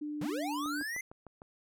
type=tone with pitch glide; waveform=sine; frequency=298 to 293.4 Hz; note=D4 to D4; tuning=+25 to -2 cents; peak=-35 dBFS; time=0.01-0.83 s; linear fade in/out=10 ms; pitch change=-27 cents; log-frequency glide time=0.19-0.54 s
type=linear sweep; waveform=square; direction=up; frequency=129.3 to 2100 Hz; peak=-36 dBFS; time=0.21-1.01 s; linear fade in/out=5 ms
type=click train; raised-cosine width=1 ms; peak=-34 dBFS; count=6; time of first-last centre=0.66-1.419 s; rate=6.59 Hz
effects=none